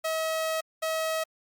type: tone pair in turn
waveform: sawtooth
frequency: 640 / 640 Hz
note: D#5 / D#5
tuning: +49 / +49 cents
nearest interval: unison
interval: 0 cents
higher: neither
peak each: -23 / -23 dBFS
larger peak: neither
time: 0.04-0.61 / 0.82-1.24 s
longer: first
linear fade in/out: 10 ms
effects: Opus 48 kbps